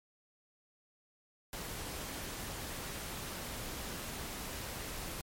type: noise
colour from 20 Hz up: pink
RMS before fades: -42 dBFS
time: 1.53-5.21 s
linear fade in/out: 0 ms
effects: MP3 64 kbps